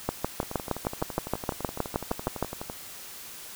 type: two click trains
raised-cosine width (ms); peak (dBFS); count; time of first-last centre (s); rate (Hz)
1; -11 / -20; 16 / 28; 0.09-2.426 / 0.43-2.699; 6.42 / 11.9
effects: white hiss -43 dBFS RMS until 3.55 s